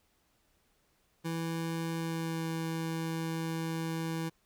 25% pulse tone with pitch glide, 164.81 to 163.2 Hz, E3 to E3, 0 to -17 cents, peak -29 dBFS, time 1.24-4.3 s, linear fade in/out 20 ms, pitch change -17 cents, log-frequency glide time 1.95-2.44 s, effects pink hiss -72 dBFS RMS until 4.45 s

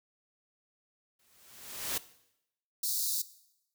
white noise with exponential growth, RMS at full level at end -31 dBFS, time 1.19-1.98 s, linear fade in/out 5 ms, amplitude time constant 170 ms
white high-pass noise, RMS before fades -32 dBFS, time 2.83-3.22 s, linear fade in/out 5 ms, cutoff 3800 Hz, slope 96 dB/octave
effects noise-tail reverb RT60 0.8 s tail -17 dB re dry

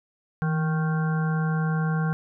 harmonic tone with a mistuned harmonic, 155.56 Hz, D#3, in tune, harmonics 1 / 3 / 5 / 7 / 9 / 10, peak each -22 / -37 / -36 / -38 / -37 / -37 dBFS, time 0.42-2.13 s, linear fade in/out 0 ms, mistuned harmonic 1, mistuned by +58 cents, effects none

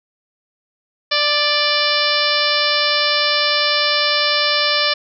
harmonic tone with a mistuned harmonic, 590 Hz, D5, 8 cents sharp, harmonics 1 / 2 / 3 / 4 / 5 / 6 / 7 / 8 / 9, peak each -23 / -23 / -23 / -23 / -23 / -23 / -23 / -23 / -23 dBFS, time 1.11-4.94 s, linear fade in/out 10 ms, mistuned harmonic 3, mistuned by -18 cents, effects none

